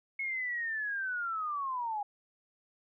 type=linear sweep; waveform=sine; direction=down; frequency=2188 to 804 Hz; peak=-32 dBFS; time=0.19-2.03 s; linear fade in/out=5 ms; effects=none